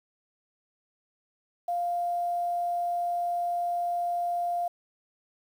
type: tone with quantisation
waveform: sine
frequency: 698.5 Hz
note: F5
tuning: in tune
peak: -26 dBFS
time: 1.68-4.68 s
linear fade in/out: 5 ms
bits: 9
effects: none